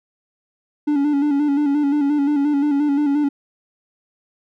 triangle tone with vibrato, 288.2 Hz, D4, 33 cents flat, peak -13 dBFS, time 0.87-3.29 s, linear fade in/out 10 ms, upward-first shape square, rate 5.7 Hz, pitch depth 47 cents each way, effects none

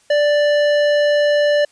sine tone with hard clipping, 587.3 Hz, D5, in tune, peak -14 dBFS, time 0.1-1.65 s, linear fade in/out 5 ms, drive 13 dB, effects white hiss -55 dBFS RMS until 1.71 s + resampled to 22050 Hz

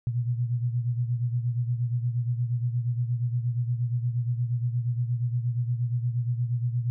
sine beating tone pair, 119.3 / 127.8 Hz, A#2 / C3, +41 / -40 cents, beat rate 8.5 Hz, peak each -25 / -31 dBFS, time 0.07-6.9 s, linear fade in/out 0 ms, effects none

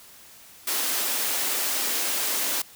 white high-pass noise, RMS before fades -26 dBFS, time 0.67-2.62 s, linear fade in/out 5 ms, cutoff 240 Hz, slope 24 dB/octave, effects white hiss -49 dBFS RMS until 2.75 s

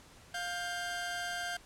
sawtooth tone pair together, 704.3 / 1581 Hz, F5 / G6, +14 / +14 cents, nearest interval octave + major second, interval 1400 cents, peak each -35 / -34 dBFS, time 0.34-1.57 s, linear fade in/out 5 ms, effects pink hiss -57 dBFS RMS until 1.65 s + low-pass 10000 Hz 12 dB/octave

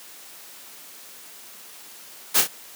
white noise with echo, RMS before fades -17 dBFS, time 2.34-2.42 s, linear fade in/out 20 ms, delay 29 ms, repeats 2, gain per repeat -6 dB, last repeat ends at 2.478 s, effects white hiss -44 dBFS RMS until 2.75 s + high-pass 200 Hz 12 dB/octave

